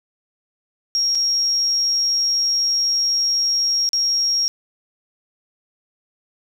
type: tone with dropouts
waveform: sine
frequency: 5588 Hz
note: F8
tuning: in tune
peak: -16 dBFS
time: 0.95-4.48 s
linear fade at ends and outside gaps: 0 ms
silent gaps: 1.15-1.154 / 3.89-3.932 s
effects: 7-bit